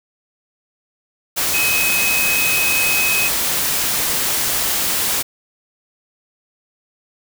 sine tone in noise, 2538 Hz, D#7, 34 cents sharp, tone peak -17 dBFS, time 1.53-3.29 s, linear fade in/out 20 ms, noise white, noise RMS -19 dBFS, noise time 1.36-5.23 s, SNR -1 dB, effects none

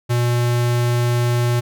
square tone, 120.6 Hz, B2, 41 cents flat, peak -16 dBFS, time 0.09-1.61 s, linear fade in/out 20 ms, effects none

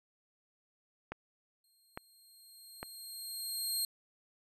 click train, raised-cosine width 0.5 ms, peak -24 dBFS, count 3, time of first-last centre 1.12-2.829 s, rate 1.17 Hz
15% pulse tone with exponential growth, 4211 Hz, C8, 10 cents sharp, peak -24 dBFS, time 1.64-3.85 s, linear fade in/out 2 ms, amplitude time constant 480 ms
effects resampled to 32000 Hz

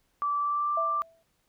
sine tone with pitch glide, 1161 to 1178.6 Hz, D6 to D6, -20 to +6 cents, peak -25 dBFS, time 0.22-1.02 s, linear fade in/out 0 ms, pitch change +26 cents, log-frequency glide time 0.39-0.7 s
sine tone with exponential decay, 659.3 Hz, E5, in tune, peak -27 dBFS, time 0.77-1.23 s, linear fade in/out 5 ms, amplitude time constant 100 ms
effects pink hiss -72 dBFS RMS until 1.48 s

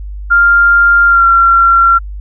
sine tone with pitch glide, 1396.9 to 1368.2 Hz, F6 to F6, 0 to -36 cents, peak -4 dBFS, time 0.3-1.99 s, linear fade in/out 20 ms, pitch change -36 cents, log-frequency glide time 1.06-1.26 s, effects added 50 Hz sine -21 dBFS peak until 2.2 s

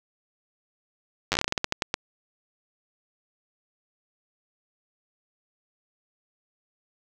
slowing click train, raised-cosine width 0.2 ms, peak -6 dBFS, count 15, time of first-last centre 1.32-1.941 s, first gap 9 ms, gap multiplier 1.22, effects none

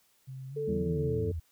sine tone with pitch glide, 132 to 143.12 Hz, C3 to D3, +16 to -44 cents, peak -39 dBFS, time 0.27-1.09 s, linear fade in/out 20 ms, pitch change +140 cents, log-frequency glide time 0.49-0.55 s
sine tone with tremolo, 440 Hz, A4, in tune, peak -30 dBFS, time 0.56-1.32 s, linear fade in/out 10 ms, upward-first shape sine, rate 2.2 Hz, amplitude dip 30%
sine linear sweep, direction down, 208.5 to 75.5 Hz, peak -32 dBFS, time 0.67-1.4 s, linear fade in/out 10 ms
harmonic tone, 82.3 Hz, E2, 2 cents flat, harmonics 1 / 2 / 3 / 4 / 5 / 7, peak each -37 / -38 / -41 / -41 / -53 / -52 dBFS, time 0.68-1.32 s, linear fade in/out 10 ms
effects white hiss -68 dBFS RMS until 1.51 s

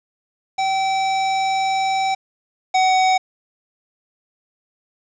square tone pair in turn, 770 / 750.7 Hz, G5 / F#5, -31 / +25 cents, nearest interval unison, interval 44 cents, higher first, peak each -18 / -14 dBFS, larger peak second, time 0.58-2.15 / 2.74-3.18 s, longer first, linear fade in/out 10 ms, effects resampled to 16000 Hz + 7-bit

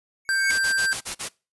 square tone with exponential growth, 2217 Hz, C#7, in tune, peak -21 dBFS, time 0.25-0.51 s, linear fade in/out 2 ms, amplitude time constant 56 ms
square tone, 1572 Hz, G6, 4 cents sharp, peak -21 dBFS, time 0.29-0.93 s, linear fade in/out 0 ms
white noise bursts, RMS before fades -29 dBFS, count 6, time 0.49-1.29 s, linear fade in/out 20 ms, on 100 ms, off 40 ms
effects noise-tail reverb RT60 0.3 s tail -24 dB re dry + resampled to 24000 Hz

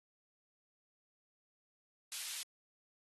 pink high-pass noise, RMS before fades -43 dBFS, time 2.12-2.43 s, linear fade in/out 0 ms, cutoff 3000 Hz, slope 12 dB/octave, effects AAC 32 kbps

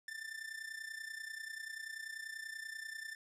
45% pulse tone with amplitude modulation, 1779 Hz, A6, 19 cents sharp, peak -40 dBFS, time 0.08-3.15 s, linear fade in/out 2 ms, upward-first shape sine, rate 30.3 Hz, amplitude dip 75%, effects low-pass 11000 Hz 12 dB/octave

